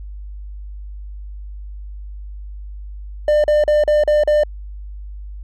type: tone bursts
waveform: triangle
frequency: 599 Hz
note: D5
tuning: 34 cents sharp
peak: -9 dBFS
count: 6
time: 3.28-4.435 s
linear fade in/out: 2 ms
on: 160 ms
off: 39 ms
effects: added 50 Hz sine -29 dBFS peak until 5.43 s